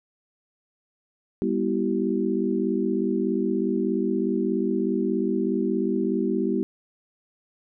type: tone cluster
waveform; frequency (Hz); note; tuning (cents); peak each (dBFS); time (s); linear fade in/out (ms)
sine; 199.9 / 244.8 / 328 / 384.8; G3 / B3 / E4 / G4; +34 / -15 / -9 / -32; -27; 1.42-6.63; 0
effects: none